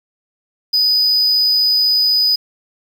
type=tone; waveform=triangle; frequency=4978 Hz; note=D#8; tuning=in tune; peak=-10 dBFS; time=0.73-2.36 s; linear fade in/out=10 ms; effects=7-bit